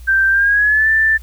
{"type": "tone with pitch glide", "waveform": "sine", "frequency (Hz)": [1568, 1770.2], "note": ["G6", "A6"], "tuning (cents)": [0, 10], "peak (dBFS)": -10, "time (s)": [0.07, 1.18], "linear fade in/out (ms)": 20, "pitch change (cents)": 210, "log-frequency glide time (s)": [0.3, 0.89], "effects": ["added 60 Hz sine -32 dBFS peak until 1.22 s", "white hiss -49 dBFS RMS until 1.22 s"]}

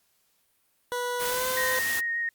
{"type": "tone with pitch glide", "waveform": "20% pulse", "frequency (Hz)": [489.8, 511.8], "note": ["B4", "C5"], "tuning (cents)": [-14, -38], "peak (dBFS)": -23, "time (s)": [0.92, 1.79], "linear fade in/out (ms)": 0, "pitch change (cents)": 76, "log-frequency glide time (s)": [1.26, 1.47]}
{"type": "noise", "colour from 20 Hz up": "white", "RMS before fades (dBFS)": -32, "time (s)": [1.19, 2.01], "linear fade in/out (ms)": 20}
{"type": "tone with vibrato", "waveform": "sine", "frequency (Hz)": 1863, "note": "A#6", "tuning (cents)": -2, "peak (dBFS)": -26, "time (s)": [1.57, 2.29], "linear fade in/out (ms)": 2, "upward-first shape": "sine", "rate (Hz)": 6.9, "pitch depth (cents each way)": 12}
{"effects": ["white hiss -69 dBFS RMS until 2.34 s", "Opus 48 kbps"]}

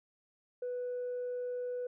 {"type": "tone", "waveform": "sine", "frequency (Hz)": 493.9, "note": "B4", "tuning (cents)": 0, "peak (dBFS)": -33, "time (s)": [0.62, 1.87], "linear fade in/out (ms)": 5, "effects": ["tanh soft clip ceiling -32 dBFS"]}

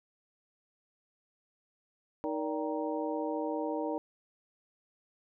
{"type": "harmonic tone with a mistuned harmonic", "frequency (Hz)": 156, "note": "D#3", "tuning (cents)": 5, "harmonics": [2, 3, 4, 5, 6], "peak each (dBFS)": [-35, -37, -37, -42, -40], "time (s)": [2.24, 3.98], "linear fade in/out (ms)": 0, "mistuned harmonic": 4, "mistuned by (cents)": -120, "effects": []}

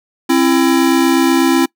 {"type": "tone pair together", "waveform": "square", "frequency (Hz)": [266.5, 334.7], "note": ["C4", "E4"], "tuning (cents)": [32, 26], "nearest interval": "major third", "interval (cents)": 394, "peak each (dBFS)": -13, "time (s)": [0.29, 1.66], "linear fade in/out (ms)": 10, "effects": ["noise-tail reverb RT60 0.1 s tail -24 dB re dry"]}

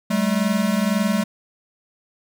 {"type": "tone pair together", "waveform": "square", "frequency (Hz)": [193.2, 215.1], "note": ["G3", "A3"], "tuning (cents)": [-25, -39], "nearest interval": "major second", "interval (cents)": 186, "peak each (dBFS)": [-22, -21], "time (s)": [0.1, 1.24], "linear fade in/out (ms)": 10, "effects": []}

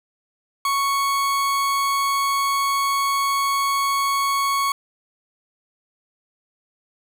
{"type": "tone", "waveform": "40% pulse", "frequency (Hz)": 1108.7, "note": "C#6", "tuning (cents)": 0, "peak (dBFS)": -18, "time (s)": [0.65, 4.72], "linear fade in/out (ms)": 2, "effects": []}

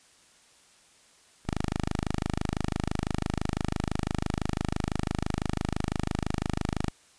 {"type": "tone", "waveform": "5% pulse", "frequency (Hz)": 25.96, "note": "G#0", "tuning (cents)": 0, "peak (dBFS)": -17, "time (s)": [1.45, 6.91], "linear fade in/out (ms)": 20, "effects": ["white hiss -59 dBFS RMS until 7.18 s", "resampled to 22050 Hz"]}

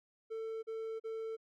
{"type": "tone bursts", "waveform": "triangle", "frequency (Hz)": 446.2, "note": "A4", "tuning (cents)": 24, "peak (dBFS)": -36, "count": 3, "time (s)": [0.3, 1.368], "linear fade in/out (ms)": 20, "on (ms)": 330, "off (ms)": 39, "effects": []}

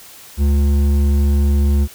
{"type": "tone with hard clipping", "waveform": "sine", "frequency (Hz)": 71.1, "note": "C#2", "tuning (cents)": 45, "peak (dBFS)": -13, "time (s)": [0.37, 1.88], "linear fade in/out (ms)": 50, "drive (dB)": 9, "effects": ["white hiss -40 dBFS RMS until 1.94 s"]}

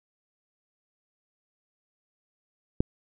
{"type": "click", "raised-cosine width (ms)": 3, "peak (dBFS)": -9, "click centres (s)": 2.805, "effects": []}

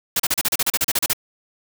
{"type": "noise bursts", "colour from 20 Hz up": "white", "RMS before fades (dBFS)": -19, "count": 14, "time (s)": [0.16, 1.133], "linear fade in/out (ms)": 5, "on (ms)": 37, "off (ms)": 35, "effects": []}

